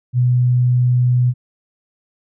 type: tone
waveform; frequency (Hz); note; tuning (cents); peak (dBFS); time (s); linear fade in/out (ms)
sine; 124.1; B2; +9; -11; 0.13-1.34; 50
effects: none